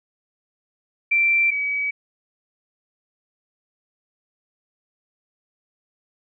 sine tone pair in turn, 2349 / 2276 Hz, D7 / C#7, 0 / +45 cents, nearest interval minor second, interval 55 cents, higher first, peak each -15 / -21 dBFS, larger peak first, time 1.11-1.51 / 1.51-1.91 s, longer neither, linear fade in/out 10 ms, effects none

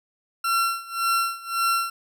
40% pulse tone with tremolo, 1360 Hz, F6, 46 cents flat, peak -18 dBFS, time 0.44-1.9 s, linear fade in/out 5 ms, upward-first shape sine, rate 1.8 Hz, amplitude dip 90%, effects none

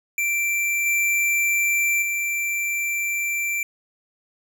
square tone with level steps, 2349 Hz, D7, in tune, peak -21 / -19 / -23 dBFS, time 0.18-3.63 s, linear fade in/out 2 ms, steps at 0.86 / 2.02 s, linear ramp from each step 2 ms, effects none

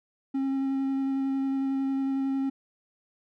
triangle tone with vibrato, 270 Hz, C#4, 45 cents flat, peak -23 dBFS, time 0.34-2.5 s, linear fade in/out 10 ms, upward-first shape square, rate 11 Hz, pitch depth 8 cents each way, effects none

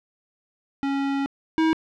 square tone pair in turn, 276.4 / 320.4 Hz, C#4 / E4, -5 / -49 cents, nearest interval minor third, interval 256 cents, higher second, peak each -23 / -18 dBFS, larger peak second, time 0.83-1.26 / 1.58-1.73 s, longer first, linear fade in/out 0 ms, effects low-pass 3000 Hz 12 dB/octave

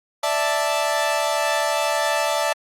sawtooth chord, D suspended second, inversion none, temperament equal, 587.3 / 659.3 / 880 Hz, D5 / E5 / A5, 0 / 0 / 0 cents, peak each -20 dBFS, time 0.23-2.53 s, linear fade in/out 5 ms, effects low-pass 12000 Hz 12 dB/octave + Opus 48 kbps

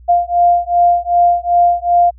sine beating tone pair, 698 / 700.6 Hz, F5 / F5, -1 / +5 cents, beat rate 2.6 Hz, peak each -12 dBFS, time 0.08-2.11 s, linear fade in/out 20 ms, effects added 60 Hz sine -37 dBFS peak until 2.18 s

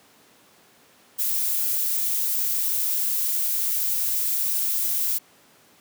violet noise, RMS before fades -24 dBFS, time 1.18-5.19 s, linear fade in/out 20 ms, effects pink hiss -55 dBFS RMS until 5.8 s + high-pass 200 Hz 12 dB/octave

